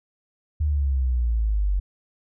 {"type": "exponential sweep", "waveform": "sine", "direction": "down", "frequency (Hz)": [77.1, 46.71], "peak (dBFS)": -19, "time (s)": [0.6, 1.8], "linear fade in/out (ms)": 10, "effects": []}